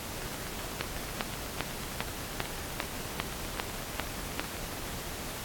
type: two click trains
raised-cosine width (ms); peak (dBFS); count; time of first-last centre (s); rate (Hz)
0.3; -24 / -12; 36 / 10; 0.22-4.568 / 0.81-4.396; 8.05 / 2.51
effects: pink hiss -39 dBFS RMS until 5.44 s + AAC 64 kbps